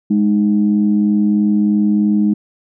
sine tone pair together, 207.7 / 310.8 Hz, G#3 / D#4, 0 / -2 cents, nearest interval perfect fifth, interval 698 cents, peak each -11 / -17 dBFS, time 0.1-2.34 s, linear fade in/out 10 ms, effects tanh soft clip ceiling -3 dBFS

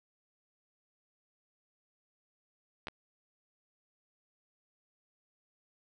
clicks, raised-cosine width 0.3 ms, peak -23 dBFS, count 2, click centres 2.871 / 2.884 s, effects none

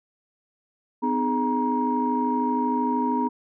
sine tone cluster, 252.7 / 305.6 / 419.9 / 946 Hz, B3 / D#4 / G#4 / A#5, +40 / -31 / +19 / +25 cents, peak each -24 / -30 / -31 / -24 dBFS, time 1.02-3.29 s, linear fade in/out 20 ms, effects tanh soft clip ceiling -11 dBFS

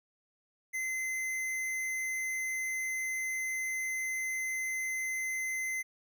square tone, 2058 Hz, C7, 29 cents flat, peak -33 dBFS, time 0.73-5.83 s, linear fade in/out 20 ms, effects none

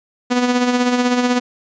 sawtooth tone with tremolo, 246.8 Hz, B3, 1 cent flat, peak -8 dBFS, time 0.3-1.4 s, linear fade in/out 20 ms, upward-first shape sine, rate 16 Hz, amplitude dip 50%, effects resampled to 16000 Hz

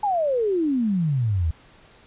sine exponential sweep, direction down, 860 to 75.2 Hz, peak -19 dBFS, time 0.03-1.51 s, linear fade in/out 5 ms, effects pink hiss -52 dBFS RMS until 2.06 s + resampled to 8000 Hz

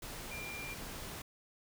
sine tone in noise, 2383 Hz, D7, 25 cents sharp, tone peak -43 dBFS, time 0.31-0.74 s, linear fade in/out 5 ms, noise pink, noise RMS -45 dBFS, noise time 0.02-1.22 s, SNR -1 dB, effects none

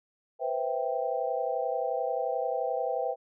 sine chord, C major seventh, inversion third, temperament equal with one note detuned, 491.9 / 523.3 / 659.3 / 784 Hz, B4 / C5 / E5 / G5, -7 / 0 / 0 / 0 cents, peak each -33 dBFS, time 0.39-3.16 s, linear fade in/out 50 ms, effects none

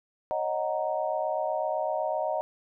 sine chord, D# minor seventh, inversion third, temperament equal, 554.4 / 622.3 / 740 / 932.3 Hz, C#5 / D#5 / F#5 / A#5, 0 / 0 / 0 / 0 cents, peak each -35 / -29 / -32 / -34 dBFS, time 0.31-2.41 s, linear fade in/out 0 ms, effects none

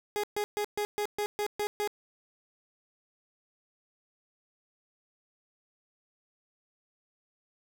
30% pulse tone bursts, 415.3 Hz, G#4, in tune, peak -26 dBFS, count 9, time 0.16-1.875 s, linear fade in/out 0 ms, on 75 ms, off 130 ms, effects none

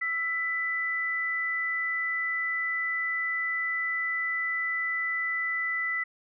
sine tone pair together, 1329.9 / 1990 Hz, E6 / B6, +15 / +13 cents, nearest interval perfect fifth, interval 698 cents, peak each -36 / -27 dBFS, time 0.01-6.04 s, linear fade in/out 10 ms, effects none

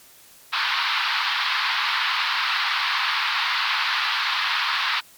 pink band-pass noise, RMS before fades -23 dBFS, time 0.52-5.01 s, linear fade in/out 20 ms, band 940 to 4600 Hz, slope 48 dB/octave, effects white hiss -50 dBFS RMS until 5.17 s + MP3 96 kbps

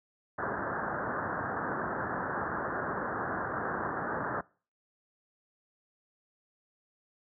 white low-pass noise, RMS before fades -34 dBFS, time 0.38-4.41 s, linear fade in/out 5 ms, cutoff 1700 Hz, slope 96 dB/octave, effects noise-tail reverb RT60 0.4 s tail -24 dB re dry + high-pass 100 Hz 12 dB/octave

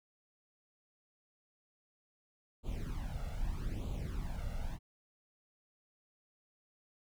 brown noise with flanger, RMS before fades -38 dBFS, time 2.63-4.79 s, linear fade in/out 50 ms, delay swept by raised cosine 0.27 to 1.47 ms, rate 0.8 Hz, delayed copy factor +0.8, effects none

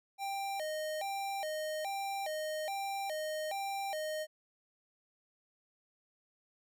square tone with vibrato, 698.5 Hz, F5, in tune, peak -36 dBFS, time 0.18-4.27 s, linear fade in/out 50 ms, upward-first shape square, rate 1.2 Hz, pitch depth 210 cents each way, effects none

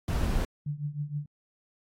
brown noise, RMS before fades -27 dBFS, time 0.08-0.45 s, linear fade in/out 2 ms
sine tone with tremolo, 146.83 Hz, D3, in tune, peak -27 dBFS, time 0.66-1.26 s, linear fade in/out 5 ms, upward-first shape triangle, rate 6.4 Hz, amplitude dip 90%
effects AAC 48 kbps

